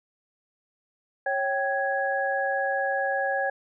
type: tone cluster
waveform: sine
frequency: 549 / 778 / 1663 Hz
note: C#5 / G5 / G#6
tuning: -17 / -13 / +2 cents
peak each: -28 dBFS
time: 1.26-3.5 s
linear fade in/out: 5 ms
effects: none